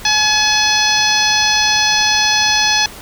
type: harmonic tone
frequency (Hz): 851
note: G#5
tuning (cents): +42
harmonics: 1 / 2 / 3 / 4 / 5 / 6 / 7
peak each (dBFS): -19 / -19 / -19 / -19 / -19 / -19 / -19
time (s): 0.05-2.86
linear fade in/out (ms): 2
effects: pink hiss -34 dBFS RMS until 3.01 s